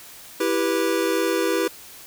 square chord, E minor, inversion none, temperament equal with one note detuned, 329.6 / 392 / 488.8 Hz, E4 / G4 / B4, 0 / 0 / -18 cents, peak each -25 dBFS, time 0.4-1.68 s, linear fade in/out 5 ms, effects white hiss -43 dBFS RMS until 2.06 s

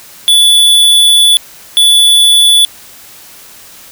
square tone pair in turn, 3452 / 3452 Hz, A7 / A7, -34 / -34 cents, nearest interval unison, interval 0 cents, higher neither, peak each -4 dBFS, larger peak neither, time 0.28-1.37 / 1.77-2.65 s, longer first, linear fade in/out 0 ms, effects white hiss -35 dBFS RMS until 3.91 s

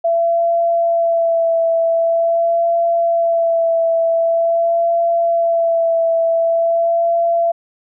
sine tone with vibrato, 670 Hz, E5, 28 cents sharp, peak -12 dBFS, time 0.04-7.52 s, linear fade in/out 10 ms, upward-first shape sine, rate 0.45 Hz, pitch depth 20 cents each way, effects none

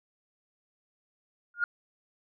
sine tone with exponential growth, 1421 Hz, F6, 30 cents sharp, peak -19 dBFS, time 1.54-1.64 s, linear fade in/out 2 ms, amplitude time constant 21 ms, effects tanh soft clip ceiling -15 dBFS

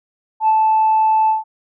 sine tone with ADSR envelope, 875 Hz, A5, 10 cents flat, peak -8 dBFS, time 0.4-1.44 s, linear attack 81 ms, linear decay 41 ms, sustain -2 dB, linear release 150 ms, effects tanh soft clip ceiling -7 dBFS

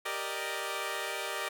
10% pulse chord, Eb major seventh, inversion first, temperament equal, 392 / 466.2 / 587.3 / 622.3 Hz, G4 / Bb4 / D5 / Eb5, 0 / 0 / 0 / 0 cents, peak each -31 dBFS, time 0.05-1.49 s, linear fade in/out 10 ms, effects none

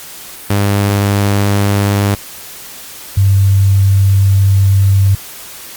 sawtooth / sine tone pair in turn, 101 / 97.73 Hz, G#2 / G2, -48 / -5 cents, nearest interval minor second, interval 57 cents, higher first, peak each -6 dBFS, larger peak neither, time 0.5-2.15 / 3.17-5.15 s, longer second, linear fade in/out 5 ms, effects white hiss -31 dBFS RMS until 5.76 s + Opus 48 kbps

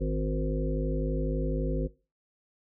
harmonic tone with a mistuned harmonic, 51.91 Hz, G#1, in tune, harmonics 1 / 3 / 5 / 7 / 9 / 10, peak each -28 / -33 / -35 / -36 / -38 / -38 dBFS, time 0-1.88 s, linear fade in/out 20 ms, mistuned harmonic 7, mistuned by +18 cents, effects noise-tail reverb RT60 0.3 s tail -19 dB re dry

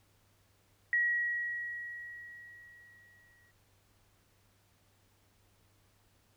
sine tone with exponential decay, 1911 Hz, A#6, 43 cents sharp, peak -25 dBFS, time 0.93-3.51 s, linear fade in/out 1 ms, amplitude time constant 560 ms, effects added 99 Hz sine -70 dBFS peak until 6.36 s + pink hiss -70 dBFS RMS until 6.36 s

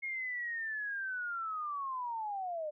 sine linear sweep, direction down, 2160 to 587.3 Hz, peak -35 dBFS, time 0.02-2.71 s, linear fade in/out 20 ms, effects none

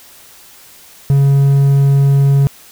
triangle tone with hard clipping, 139 Hz, C#3, 5 cents sharp, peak -8 dBFS, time 1.1-2.47 s, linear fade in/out 0 ms, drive 6 dB, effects white hiss -41 dBFS RMS until 2.71 s

